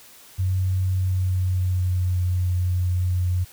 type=tone with pitch glide; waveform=sine; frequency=93.3 to 90.28 Hz; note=F#2 to F#2; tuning=+15 to -42 cents; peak=-19 dBFS; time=0.38-3.45 s; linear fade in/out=20 ms; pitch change=-57 cents; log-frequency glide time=0.91-2.25 s; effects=white hiss -48 dBFS RMS until 3.52 s